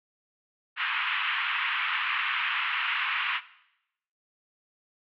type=band-pass noise; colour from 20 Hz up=white; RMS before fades=-29 dBFS; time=0.76-3.41 s; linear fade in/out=50 ms; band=1000 to 3000 Hz; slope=48 dB/octave; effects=noise-tail reverb RT60 0.8 s tail -17 dB re dry